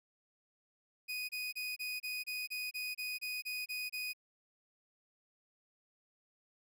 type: tone bursts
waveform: 30% pulse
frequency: 2489 Hz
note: D#7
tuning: in tune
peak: -35 dBFS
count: 13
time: 1.08-4.134 s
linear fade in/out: 20 ms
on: 210 ms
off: 27 ms
effects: none